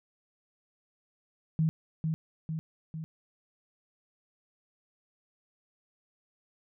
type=tone with echo; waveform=sine; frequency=159.1 Hz; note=D#3; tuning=39 cents sharp; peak=-23 dBFS; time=1.59-1.69 s; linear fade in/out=0 ms; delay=450 ms; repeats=3; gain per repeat=-4 dB; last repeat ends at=3.04 s; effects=none